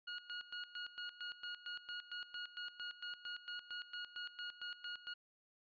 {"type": "tone with tremolo", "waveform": "20% pulse", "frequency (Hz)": 1441, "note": "F#6", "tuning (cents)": -46, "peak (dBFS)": -38, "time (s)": [0.07, 5.14], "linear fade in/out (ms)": 10, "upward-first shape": "square", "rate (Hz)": 4.4, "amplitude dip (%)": 80, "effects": ["resampled to 11025 Hz"]}